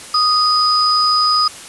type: tone pair together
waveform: sine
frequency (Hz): 1244.5 / 4978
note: D#6 / D#8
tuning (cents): 0 / 0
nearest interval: 2 octaves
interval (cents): 2400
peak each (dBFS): -14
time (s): 0.14-1.48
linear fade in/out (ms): 5
effects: white hiss -34 dBFS RMS until 1.68 s + resampled to 24000 Hz